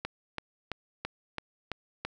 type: click train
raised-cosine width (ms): 0.3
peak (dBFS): -17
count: 7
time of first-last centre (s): 0.05-2.05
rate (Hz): 3
effects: none